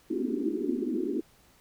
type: band-pass noise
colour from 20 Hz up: white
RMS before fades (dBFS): -30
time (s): 0.1-1.21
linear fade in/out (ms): 10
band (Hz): 220 to 400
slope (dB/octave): 96
effects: pink hiss -61 dBFS RMS until 1.6 s